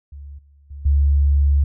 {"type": "tone with level steps", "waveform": "sine", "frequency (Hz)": 71, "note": "C#2", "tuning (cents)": 42, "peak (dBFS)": [-33, -48, -31, -12], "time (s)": [0.12, 1.64], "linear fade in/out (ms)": 5, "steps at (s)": [0.38, 0.7, 0.85], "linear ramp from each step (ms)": 10, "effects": []}